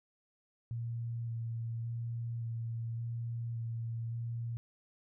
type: tone with vibrato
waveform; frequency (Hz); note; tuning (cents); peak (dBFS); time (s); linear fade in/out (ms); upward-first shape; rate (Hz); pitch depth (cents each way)
sine; 116; A#2; -8; -35; 0.71-4.57; 0; square; 0.88; 13
effects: none